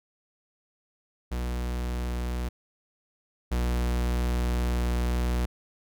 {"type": "tone pair in turn", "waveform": "45% pulse", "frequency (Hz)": [60.8, 60.5], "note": ["B1", "B1"], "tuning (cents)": [-26, -35], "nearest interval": "unison", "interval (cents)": 9, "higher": "first", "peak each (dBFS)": [-28, -24], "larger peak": "second", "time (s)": [[1.31, 2.49], [3.51, 5.46]], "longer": "second", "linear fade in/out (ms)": 10, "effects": []}